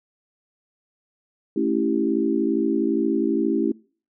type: chord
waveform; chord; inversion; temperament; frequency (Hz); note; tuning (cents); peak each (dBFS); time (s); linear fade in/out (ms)
sine; A dominant seventh; none; equal; 220 / 277.2 / 329.6 / 392; A3 / C#4 / E4 / G4; 0 / 0 / 0 / 0; -26 / -24 / -23 / -26; 1.56-3.72; 5
effects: noise-tail reverb RT60 0.4 s tail -23 dB re dry